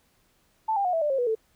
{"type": "tone with pitch steps", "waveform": "sine", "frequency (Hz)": [880, 797.7, 723.1, 655.5, 594.2, 538.6, 488.2, 442.5], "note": ["A5", "G5", "F#5", "E5", "D5", "C#5", "B4", "A4"], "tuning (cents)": [0, 30, -40, -10, 20, -50, -20, 10], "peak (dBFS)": -22, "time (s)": [0.68, 1.352], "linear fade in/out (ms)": 10, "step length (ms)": 84, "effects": ["pink hiss -66 dBFS RMS until 1.55 s"]}